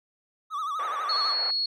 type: tone with vibrato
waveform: triangle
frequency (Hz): 1208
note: D6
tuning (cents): +48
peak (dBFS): -26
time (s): 0.5-1.35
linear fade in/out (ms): 50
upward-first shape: sine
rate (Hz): 12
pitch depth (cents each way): 120
type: band-pass noise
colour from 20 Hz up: white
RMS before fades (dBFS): -38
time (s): 0.79-1.51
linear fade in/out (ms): 5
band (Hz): 510 to 1700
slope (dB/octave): 24
type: tone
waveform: sine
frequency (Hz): 4336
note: C#8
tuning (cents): -39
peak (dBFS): -24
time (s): 1.09-1.66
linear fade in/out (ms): 5
effects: none